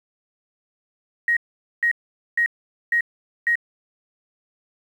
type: tone bursts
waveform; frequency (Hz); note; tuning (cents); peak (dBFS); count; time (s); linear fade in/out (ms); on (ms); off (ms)
sine; 1883; A#6; +17; -16; 5; 1.28-3.555; 2; 87; 460
effects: 8-bit